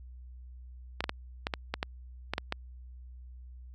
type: clicks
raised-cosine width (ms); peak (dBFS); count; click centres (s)
0.3; -14; 10; 1.006 / 1.041 / 1.094 / 1.469 / 1.538 / 1.74 / 1.829 / 2.336 / 2.381 / 2.524
effects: added 62 Hz sine -45 dBFS peak until 3.74 s